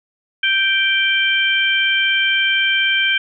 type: harmonic tone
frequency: 783 Hz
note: G5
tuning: 2 cents flat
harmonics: 2 / 3 / 4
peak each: -18 / -18 / -18 dBFS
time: 0.43-3.18 s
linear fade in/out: 5 ms
effects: none